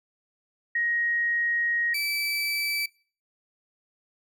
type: tone pair in turn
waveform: sine / 30% pulse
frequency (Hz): 1882 / 2313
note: A#6 / D7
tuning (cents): +16 / -27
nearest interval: major third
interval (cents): 357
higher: second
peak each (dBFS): -23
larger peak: neither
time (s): 0.75-1.94 / 1.94-2.86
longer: first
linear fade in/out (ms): 5
effects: noise-tail reverb RT60 0.4 s tail -22 dB re dry